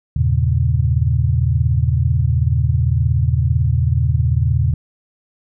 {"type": "chord", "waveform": "sine", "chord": "E diminished seventh", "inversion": "none", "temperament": "equal with one note detuned", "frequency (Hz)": [80.71, 98, 116.54, 138.59], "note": ["E2", "G2", "Bb2", "Db3"], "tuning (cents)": [-36, 0, 0, 0], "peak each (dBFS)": [-17, -23, -17, -19], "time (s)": [0.16, 4.74], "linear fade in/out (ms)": 5, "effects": []}